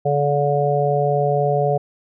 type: harmonic tone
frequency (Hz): 143.9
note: D3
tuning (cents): -35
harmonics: 1 / 3 / 4 / 5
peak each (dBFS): -21 / -21 / -21 / -21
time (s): 0.05-1.78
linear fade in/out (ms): 10
effects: none